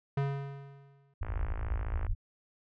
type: tone with exponential decay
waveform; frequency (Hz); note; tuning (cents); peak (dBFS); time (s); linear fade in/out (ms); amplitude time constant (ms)
square; 139.2; C#3; +8; -27; 0.17-1.14; 5; 210
type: low-pass noise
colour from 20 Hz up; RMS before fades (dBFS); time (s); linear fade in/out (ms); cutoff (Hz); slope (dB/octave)
pink; -33; 1.21-2.15; 10; 110; 96
type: click train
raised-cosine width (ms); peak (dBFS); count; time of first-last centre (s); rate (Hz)
0.5; -27; 47; 1.23-2.066; 55
effects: low-pass 2000 Hz 12 dB/octave